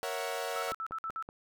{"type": "chord", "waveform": "sawtooth", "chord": "F# dominant seventh", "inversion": "first", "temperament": "equal", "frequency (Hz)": [466.2, 554.4, 659.3, 740], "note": ["A#4", "C#5", "E5", "F#5"], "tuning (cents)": [0, 0, 0, 0], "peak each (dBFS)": [-35, -35, -36, -36], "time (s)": [0.03, 0.72], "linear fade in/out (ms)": 0}
{"type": "tone bursts", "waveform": "sine", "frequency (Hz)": 1319, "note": "E6", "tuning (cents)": 1, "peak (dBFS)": -34, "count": 6, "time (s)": [0.56, 1.225], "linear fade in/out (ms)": 0, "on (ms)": 65, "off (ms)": 55}
{"type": "click train", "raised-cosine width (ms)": 1, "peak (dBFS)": -30, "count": 4, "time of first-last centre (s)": [0.72, 1.289], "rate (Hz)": 5.27}
{"effects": []}